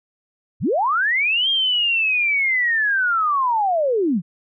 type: linear two-way sweep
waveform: sine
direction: up then down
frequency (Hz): 62.4 to 3234 to 150.6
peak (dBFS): -16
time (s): 0.6-4.22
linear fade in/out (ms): 50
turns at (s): 1.49
effects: none